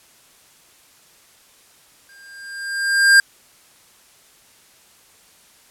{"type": "tone with exponential growth", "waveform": "square", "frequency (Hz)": 1600, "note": "G6", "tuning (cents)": 35, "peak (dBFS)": -7, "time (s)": [2.09, 3.2], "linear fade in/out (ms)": 2, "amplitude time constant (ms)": 240, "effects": ["white hiss -52 dBFS RMS until 5.7 s", "low-pass 12000 Hz 12 dB/octave"]}